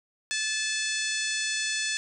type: harmonic tone with a mistuned harmonic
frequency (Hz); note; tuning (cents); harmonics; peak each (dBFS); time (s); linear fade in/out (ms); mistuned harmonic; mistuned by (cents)
869; A5; -22; 2 / 3 / 4 / 5 / 6 / 7 / 8 / 9 / 10; -32 / -34 / -35 / -36 / -37 / -37 / -38 / -39 / -39; 0.31-1.97; 0; 9; +18
effects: none